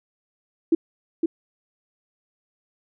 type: tone with echo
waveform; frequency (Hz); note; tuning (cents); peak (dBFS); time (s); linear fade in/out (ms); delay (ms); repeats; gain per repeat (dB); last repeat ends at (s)
sine; 329.6; E4; 0; -13; 0.72-0.75; 5; 510; 1; -4; 1.26
effects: none